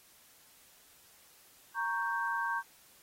sine chord, G diminished, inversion first, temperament equal, 932.3 / 1108.7 / 1568 Hz, Bb5 / Db6 / G6, 0 / 0 / 0 cents, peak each -35 / -37 / -34 dBFS, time 1.74-2.63 s, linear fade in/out 50 ms, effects white hiss -61 dBFS RMS until 3.02 s + AAC 48 kbps

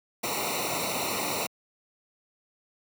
pink noise with comb filter, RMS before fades -30 dBFS, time 0.23-1.47 s, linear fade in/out 10 ms, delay 0.61 ms, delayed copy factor -0.95, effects high-pass 100 Hz 12 dB/octave

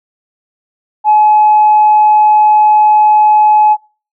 sine tone, 850 Hz, G#5, 40 cents sharp, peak -3 dBFS, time 1.04-3.77 s, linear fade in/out 50 ms, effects noise-tail reverb RT60 0.4 s tail -26 dB re dry + tanh soft clip ceiling 0 dBFS

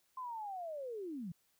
sine linear sweep, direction down, 1049 to 155.8 Hz, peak -40 dBFS, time 0.17-1.32 s, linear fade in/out 5 ms, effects white hiss -75 dBFS RMS until 1.59 s

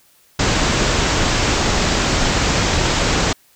pink low-pass noise, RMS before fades -17 dBFS, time 0.39-3.33 s, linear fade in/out 5 ms, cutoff 7700 Hz, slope 96 dB/octave, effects white hiss -54 dBFS RMS until 3.55 s

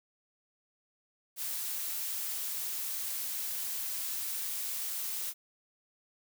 blue noise, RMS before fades -36 dBFS, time 1.36-5.34 s, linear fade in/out 50 ms, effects none

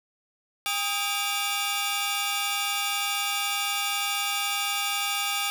sawtooth tone cluster, 808 / 1252 / 2326 / 2800 / 3483 Hz, G#5 / D#6 / D7 / F7 / A7, -48 / +10 / -17 / +4 / -18 cents, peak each -29 dBFS, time 0.66-5.5 s, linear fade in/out 0 ms, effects none

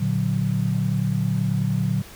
sine chord, Bb augmented, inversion none, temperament equal, 116.54 / 146.83 / 185 Hz, Bb2 / D3 / F#3, 0 / 0 / 0 cents, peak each -24 dBFS, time 0-2.02 s, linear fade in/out 10 ms, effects pink hiss -43 dBFS RMS until 2.15 s

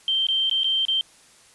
sine tone with dropouts, 3136 Hz, G7, in tune, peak -19 dBFS, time 0.08-1.01 s, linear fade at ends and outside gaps 1 ms, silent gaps 0.268-0.286 / 0.497-0.512 / 0.634-0.643 / 0.852-0.883 s, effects white hiss -53 dBFS RMS until 1.54 s + resampled to 24000 Hz

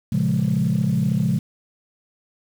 sine chord, Bb minor seventh, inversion none, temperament equal, 116.54 / 138.59 / 174.61 / 207.7 Hz, Bb2 / Db3 / F3 / Ab3, 0 / 0 / 0 / 0 cents, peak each -25 / -21 / -21 / -22 dBFS, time 0.12-1.39 s, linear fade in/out 5 ms, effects tanh soft clip ceiling -11 dBFS + 7-bit

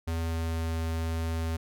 square tone with pitch glide, 82.41 to 81.75 Hz, E2 to E2, 0 to -14 cents, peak -29 dBFS, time 0.07-1.57 s, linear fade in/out 10 ms, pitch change -14 cents, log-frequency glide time 0.2-0.53 s, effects none

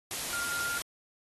sine tone in noise, 1400 Hz, F6, 4 cents sharp, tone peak -33 dBFS, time 0.33-0.78 s, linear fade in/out 0 ms, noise white, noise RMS -35 dBFS, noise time 0.11-0.82 s, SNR -1 dB, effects AAC 32 kbps

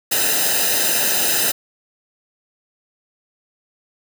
white noise with comb filter, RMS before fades -18 dBFS, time 0.11-1.52 s, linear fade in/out 10 ms, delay 0.89 ms, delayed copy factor -0.8, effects none

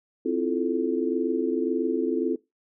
sine chord, F major seventh, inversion second, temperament just, 261.9 / 327.4 / 349.2 / 436.5 Hz, C4 / E4 / F4 / A4, +2 / -12 / 0 / -14 cents, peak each -28 dBFS, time 0.25-2.36 s, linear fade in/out 10 ms, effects noise-tail reverb RT60 0.2 s tail -20 dB re dry

